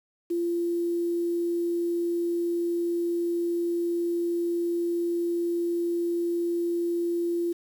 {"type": "tone with quantisation", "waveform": "sine", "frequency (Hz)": 343.8, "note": "F4", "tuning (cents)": -27, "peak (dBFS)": -24, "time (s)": [0.3, 7.53], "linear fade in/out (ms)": 10, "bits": 8, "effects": []}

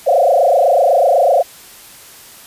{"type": "tone with frequency modulation", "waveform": "sine", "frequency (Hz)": 622.3, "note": "D#5", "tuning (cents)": 0, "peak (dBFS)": -8, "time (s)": [0.06, 1.43], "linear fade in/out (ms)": 20, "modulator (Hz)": 28, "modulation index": 3.7, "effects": ["white hiss -39 dBFS RMS until 2.46 s", "resampled to 32000 Hz"]}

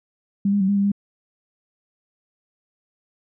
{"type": "tone with pitch steps", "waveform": "sine", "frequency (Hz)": [199, 203.1, 190.5, 201.9, 199, 201.5], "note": ["G3", "G#3", "G3", "G#3", "G3", "G3"], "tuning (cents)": [26, -38, -49, -49, 26, 48], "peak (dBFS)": -16, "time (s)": [0.45, 0.918], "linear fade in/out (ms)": 5, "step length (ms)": 78, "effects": []}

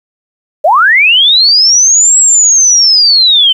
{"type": "linear two-way sweep", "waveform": "sine", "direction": "up then down", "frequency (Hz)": [549, 7760, 3021], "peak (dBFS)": -3, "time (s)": [0.64, 3.53], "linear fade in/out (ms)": 10, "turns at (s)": 2.18, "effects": ["7-bit"]}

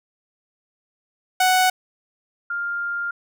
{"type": "tone pair in turn", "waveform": ["sawtooth", "sine"], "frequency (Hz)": [742, 1400.7], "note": ["F#5", "F6"], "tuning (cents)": [5, 5], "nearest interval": "major seventh", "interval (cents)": 1100, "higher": "second", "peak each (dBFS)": [-11, -23], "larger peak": "first", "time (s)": [[1.4, 1.7], [2.5, 3.11]], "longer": "second", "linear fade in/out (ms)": 5, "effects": []}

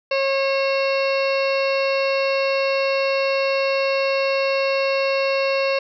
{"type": "harmonic tone", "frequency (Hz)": 544, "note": "C#5", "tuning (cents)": -33, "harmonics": [1, 2, 3, 4, 5, 7, 8, 9, 10], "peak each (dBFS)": [-19, -28, -34, -31, -26, -37, -33, -39, -41], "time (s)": [0.11, 5.79], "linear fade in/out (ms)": 5, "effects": []}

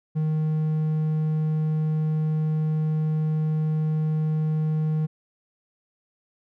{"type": "tone", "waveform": "triangle", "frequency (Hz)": 155.56, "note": "D#3", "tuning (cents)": 0, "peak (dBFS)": -19, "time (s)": [0.15, 5.07], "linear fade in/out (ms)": 20, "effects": []}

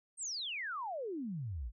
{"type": "exponential sweep", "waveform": "sine", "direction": "down", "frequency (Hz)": [8880, 49], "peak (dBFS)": -37, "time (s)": [0.17, 1.72], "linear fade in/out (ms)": 50, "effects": []}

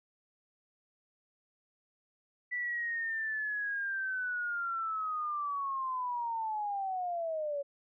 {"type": "linear sweep", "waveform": "sine", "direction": "down", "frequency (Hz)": [1975.5, 557], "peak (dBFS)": -32, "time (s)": [2.51, 7.63], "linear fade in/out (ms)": 20, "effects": []}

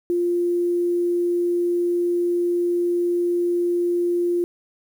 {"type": "tone with quantisation", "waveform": "sine", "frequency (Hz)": 349.2, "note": "F4", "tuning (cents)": 0, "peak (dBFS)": -18, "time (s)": [0.1, 4.44], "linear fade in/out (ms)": 0, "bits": 8, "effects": []}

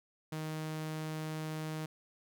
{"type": "tone", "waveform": "sawtooth", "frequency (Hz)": 156.4, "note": "D#3", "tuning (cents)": 9, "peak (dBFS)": -33, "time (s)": [0.32, 1.86], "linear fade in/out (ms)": 5, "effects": []}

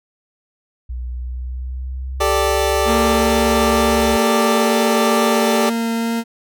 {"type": "tone with pitch glide", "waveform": "sine", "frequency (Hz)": [61.2, 67.91], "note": ["B1", "C#2"], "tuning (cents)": [-15, -35], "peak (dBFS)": -23, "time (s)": [0.89, 4.17], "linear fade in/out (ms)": 10, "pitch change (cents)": 180, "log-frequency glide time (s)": [1.1, 2.77]}
{"type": "chord", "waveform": "25% pulse", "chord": "G suspended second", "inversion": "none", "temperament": "equal", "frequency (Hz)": [392, 440, 587.3], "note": ["G4", "A4", "D5"], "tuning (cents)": [0, 0, 0], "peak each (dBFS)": [-16, -17, -15], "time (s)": [2.2, 5.7], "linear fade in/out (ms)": 10}
{"type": "tone with vibrato", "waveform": "40% pulse", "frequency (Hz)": 229.7, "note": "A#3", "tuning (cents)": -25, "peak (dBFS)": -17, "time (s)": [2.85, 6.24], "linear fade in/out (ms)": 50, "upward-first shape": "triangle", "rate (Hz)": 2.2, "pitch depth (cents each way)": 8}
{"effects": []}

